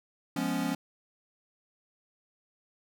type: chord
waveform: square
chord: C# dominant seventh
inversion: first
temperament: equal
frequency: 174.61 / 207.7 / 246.9 / 277.2 Hz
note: E#3 / G#3 / B3 / C#4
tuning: 0 / 0 / 0 / 0 cents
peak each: -36 / -37 / -35 / -33 dBFS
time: 0.36-0.75 s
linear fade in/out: 5 ms
effects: none